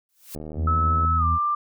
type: noise with exponential growth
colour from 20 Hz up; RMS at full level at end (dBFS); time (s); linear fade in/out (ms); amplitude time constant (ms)
blue; -35; 0.09-0.35; 0; 56
type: click train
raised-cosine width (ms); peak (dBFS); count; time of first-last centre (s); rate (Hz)
2; -23; 55; 0.35-1.049; 77.3
type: harmonic tone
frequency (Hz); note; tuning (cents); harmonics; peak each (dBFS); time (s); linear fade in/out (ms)
82.41; E2; 0; 1 / 2 / 3; -21 / -34 / -37; 0.55-1.39; 50
type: tone with pitch glide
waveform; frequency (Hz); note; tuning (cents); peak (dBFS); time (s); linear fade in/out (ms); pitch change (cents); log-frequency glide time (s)
sine; 1300 to 1185.2; E6 to D6; -24 to +15; -20; 0.67-1.55; 5; -161; 1.17-1.25
effects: none